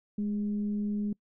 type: tone with frequency modulation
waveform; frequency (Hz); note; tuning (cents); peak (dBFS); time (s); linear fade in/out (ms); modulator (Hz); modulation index
sine; 207.7; G#3; 0; -28; 0.18-1.13; 5; 200; 0.25
effects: noise-tail reverb RT60 0.1 s tail -26 dB re dry